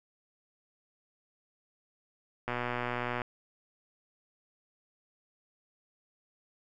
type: click train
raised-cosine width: 0.5 ms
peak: -18 dBFS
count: 91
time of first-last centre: 2.48-3.218 s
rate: 122 Hz
effects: none